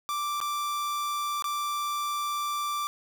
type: tone with dropouts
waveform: 45% pulse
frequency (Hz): 1174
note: D6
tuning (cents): -1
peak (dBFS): -28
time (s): 0.09-2.87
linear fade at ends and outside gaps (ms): 0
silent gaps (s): 0.403-0.413 / 1.423-1.442
effects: none